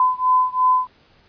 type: beating tone pair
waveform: sine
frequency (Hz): 1013 / 1015.9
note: B5 / B5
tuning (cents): +44 / +49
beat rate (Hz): 2.9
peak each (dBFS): -17 / -18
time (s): 0-0.87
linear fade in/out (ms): 2
effects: pink hiss -55 dBFS RMS until 1.28 s + resampled to 11025 Hz